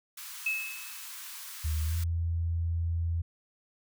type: high-pass noise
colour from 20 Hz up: white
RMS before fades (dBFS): -43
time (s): 0.17-2.04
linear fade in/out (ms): 5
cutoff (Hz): 950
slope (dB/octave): 48
type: tone with exponential decay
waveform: sine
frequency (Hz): 2595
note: E7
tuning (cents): -28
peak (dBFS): -25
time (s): 0.46-1.15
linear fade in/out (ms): 5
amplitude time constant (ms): 150
type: tone with pitch glide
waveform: sine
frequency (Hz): 77.78 to 83.85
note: D#2 to E2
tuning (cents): 0 to +30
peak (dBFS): -27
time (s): 1.64-3.22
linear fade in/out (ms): 10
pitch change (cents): +130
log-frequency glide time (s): 1.83-1.97
effects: none